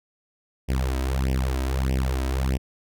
sawtooth tone with flanger, 65.41 Hz, C2, in tune, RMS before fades -24 dBFS, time 0.68-2.58 s, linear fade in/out 20 ms, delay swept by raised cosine 0.36 to 3.16 ms, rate 1.6 Hz, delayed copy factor +1, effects none

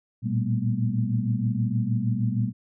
sine tone cluster, 113.7 / 120.1 / 194.6 / 219.3 / 238.7 Hz, A#2 / B2 / G3 / A3 / A#3, -43 / -48 / -12 / -6 / +41 cents, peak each -29 / -25 / -29 / -32 / -32 dBFS, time 0.22-2.53 s, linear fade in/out 50 ms, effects none

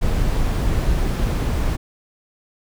brown noise, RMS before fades -19 dBFS, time 0.01-1.77 s, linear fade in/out 20 ms, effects none

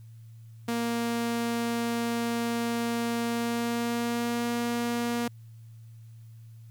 sawtooth tone with pitch glide, 234.1 to 237.5 Hz, A#3 to A#3, +8 to +33 cents, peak -23 dBFS, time 0.68-5.28 s, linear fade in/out 5 ms, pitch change +25 cents, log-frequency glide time 3.28-4.48 s, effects added 113 Hz sine -45 dBFS peak until 6.7 s + white hiss -68 dBFS RMS until 6.7 s

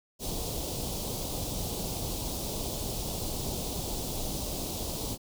pink band-stop noise, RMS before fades -34 dBFS, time 0.19-5.18 s, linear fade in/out 50 ms, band 840 to 3400 Hz, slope 24 dB/octave, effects none

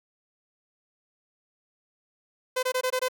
sawtooth tone bursts, 510 Hz, C5, 44 cents flat, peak -20 dBFS, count 6, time 2.56-3.085 s, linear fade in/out 10 ms, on 70 ms, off 21 ms, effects none

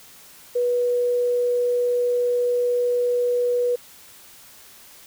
sine tone, 487.9 Hz, B4, 21 cents flat, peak -18 dBFS, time 0.55-3.76 s, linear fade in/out 10 ms, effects white hiss -47 dBFS RMS until 5.06 s

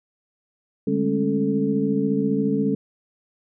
sine tone cluster, 147 / 203 / 217.4 / 274.2 / 437.6 Hz, D3 / G#3 / A3 / C#4 / A4, +2 / -39 / -21 / -19 / -9 cents, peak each -30 / -23 / -29 / -23 / -26 dBFS, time 0.87-2.75 s, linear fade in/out 5 ms, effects none

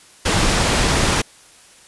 pink low-pass noise, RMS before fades -17 dBFS, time 0.25-1.22 s, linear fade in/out 10 ms, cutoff 9200 Hz, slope 12 dB/octave, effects white hiss -47 dBFS RMS until 1.87 s + resampled to 24000 Hz

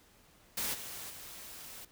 white noise with level steps, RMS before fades -35 / -44 / -48 dBFS, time 0.57-1.85 s, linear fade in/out 5 ms, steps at 0.73 / 1.09 s, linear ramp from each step 20 ms, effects pink hiss -63 dBFS RMS until 1.91 s

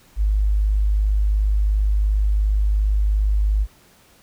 sine tone, 51.4 Hz, G#1, 17 cents flat, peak -15 dBFS, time 0.16-3.67 s, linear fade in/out 50 ms, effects pink hiss -53 dBFS RMS until 4.22 s

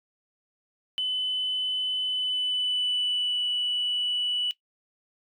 sine tone with pitch glide, 3016 to 2957 Hz, F#7 to F#7, +32 to -2 cents, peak -23 dBFS, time 0.98-4.51 s, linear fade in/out 0 ms, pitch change -34 cents, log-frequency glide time 2.03-3.48 s, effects noise-tail reverb RT60 0.1 s tail -17 dB re dry + tanh soft clip ceiling -20 dBFS

